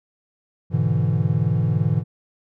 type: chord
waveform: triangle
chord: E dominant seventh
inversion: first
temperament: equal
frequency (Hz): 103.83 / 123.47 / 146.83 / 164.81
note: G#2 / B2 / D3 / E3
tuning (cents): 0 / 0 / 0 / 0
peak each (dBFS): -21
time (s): 0.7-2.04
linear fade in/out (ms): 50
effects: none